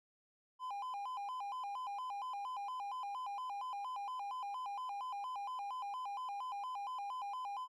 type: tone with vibrato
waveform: triangle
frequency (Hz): 905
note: A5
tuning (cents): +48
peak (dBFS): -38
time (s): 0.59-7.68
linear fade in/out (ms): 50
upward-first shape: square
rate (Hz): 4.3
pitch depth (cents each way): 200
effects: none